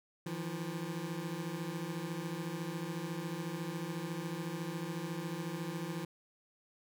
25% pulse beating tone pair, 159.5 / 173.5 Hz, D#3 / F3, +43 / -11 cents, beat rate 14 Hz, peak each -37 / -36 dBFS, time 0.26-6.05 s, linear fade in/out 5 ms, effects none

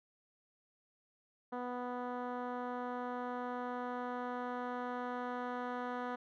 10% pulse tone with low-pass filter sweep, 246.9 Hz, B3, in tune, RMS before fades -40 dBFS, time 1.52-6.16 s, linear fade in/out 10 ms, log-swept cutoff 1100 to 1700 Hz, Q 0.86, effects none

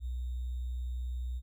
sine tone with sample-and-hold, 61.74 Hz, B1, in tune, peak -33 dBFS, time 0-1.42 s, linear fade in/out 50 ms, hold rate 3675 Hz, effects none

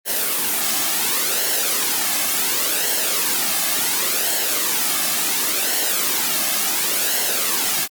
white noise with flanger, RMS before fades -20 dBFS, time 0.05-7.88 s, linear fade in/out 50 ms, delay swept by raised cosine 0.82 to 2.12 ms, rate 0.7 Hz, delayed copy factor -0.55, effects high-pass 200 Hz 12 dB/octave + Opus 24 kbps

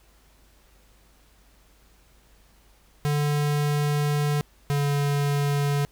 square tone pair in turn, 146.83 / 143.15 Hz, D3 / D3, 0 / -44 cents, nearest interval unison, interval 44 cents, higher first, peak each -22 dBFS, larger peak neither, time 3.05-4.41 / 4.7-5.85 s, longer first, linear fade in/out 0 ms, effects added 50 Hz sine -57 dBFS peak until 5.91 s + pink hiss -60 dBFS RMS until 5.91 s

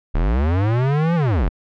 square linear two-way sweep, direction up then down, 32.7 to 174.61 to 32.7 Hz, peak -16 dBFS, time 0.14-1.49 s, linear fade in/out 10 ms, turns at 1.15 s, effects low-pass 2000 Hz 12 dB/octave

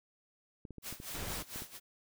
clicks, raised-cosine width 3 ms, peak -33 dBFS, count 9, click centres 0.652 / 0.707 / 0.783 / 0.926 / 1.001 / 1.227 / 1.303 / 1.56 / 1.621 s
white noise with tremolo, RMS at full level -42 dBFS, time 0.82-1.8 s, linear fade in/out 50 ms, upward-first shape sine, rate 4.3 Hz, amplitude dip 85%
pink noise, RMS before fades -41 dBFS, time 1.14-1.43 s, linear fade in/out 10 ms
effects none

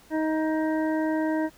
harmonic tone, 314 Hz, D#4, 16 cents sharp, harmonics 1 / 2 / 3 / 5 / 6, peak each -24 / -30 / -34 / -38 / -40 dBFS, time 0.1-1.5 s, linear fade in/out 50 ms, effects pink hiss -55 dBFS RMS until 1.57 s

